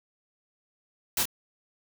white noise with echo, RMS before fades -27 dBFS, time 1.17-1.23 s, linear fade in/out 2 ms, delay 25 ms, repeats 1, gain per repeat -3 dB, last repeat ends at 1.255 s, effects none

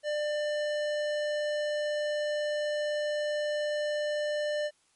sine tone with hard clipping, 596 Hz, D5, 25 cents sharp, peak -30 dBFS, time 0.03-4.71 s, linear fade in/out 50 ms, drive 16 dB, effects white hiss -68 dBFS RMS until 4.95 s + MP3 48 kbps

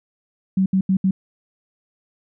sine tone bursts at uneven times, 190 Hz, F#3, 46 cents sharp, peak -14 dBFS, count 4, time 0.57-0.66 / 0.73-0.81 / 0.89-0.97 / 1.04-1.11 s, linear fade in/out 5 ms, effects none

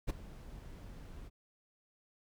brown noise with ADSR envelope, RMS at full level -30 dBFS, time 0.07-1.3 s, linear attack 28 ms, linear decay 13 ms, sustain -19 dB, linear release 33 ms, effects none

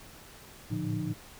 sine tone cluster, 110.4 / 114.9 / 144.6 / 173.8 / 306.7 Hz, A2 / A#2 / D3 / F3 / D#4, +6 / -25 / -27 / -8 / -25 cents, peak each -36 / -36 / -36 / -34 / -35 dBFS, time 0.7-1.14 s, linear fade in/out 20 ms, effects tanh soft clip ceiling -21 dBFS + pink hiss -51 dBFS RMS until 1.39 s

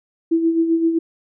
sine tone with tremolo, 329.6 Hz, E4, in tune, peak -12 dBFS, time 0.31-0.99 s, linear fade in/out 10 ms, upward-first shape sine, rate 7.7 Hz, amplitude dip 55%, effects none

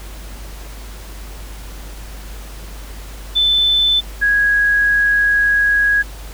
sine tone pair in turn, 3520 / 1656.5 Hz, A7 / G#6, 0 / -5 cents, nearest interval octave + minor second, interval 1305 cents, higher first, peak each -11 dBFS, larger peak neither, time 3.35-4.01 / 4.21-6.03 s, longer second, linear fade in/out 20 ms, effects added 50 Hz sine -30 dBFS peak until 6.33 s + pink hiss -38 dBFS RMS until 6.33 s

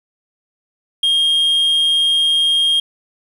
sine tone, 3231 Hz, G#7, 48 cents flat, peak -9 dBFS, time 1.03-2.8 s, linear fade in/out 5 ms, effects tanh soft clip ceiling -11 dBFS + 7-bit

